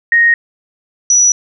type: tone pair in turn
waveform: sine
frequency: 1866 / 5883 Hz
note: A#6 / F#8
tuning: +1 / -11 cents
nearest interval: octave + minor sixth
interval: 1988 cents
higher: second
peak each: -6 dBFS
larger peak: neither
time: 0.12-0.34 / 1.1-1.32 s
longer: neither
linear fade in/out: 2 ms
effects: none